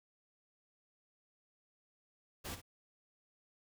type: noise with echo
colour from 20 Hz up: pink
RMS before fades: -43 dBFS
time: 2.44-2.56 s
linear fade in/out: 20 ms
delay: 57 ms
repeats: 1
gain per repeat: -10 dB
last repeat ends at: 2.617 s
effects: none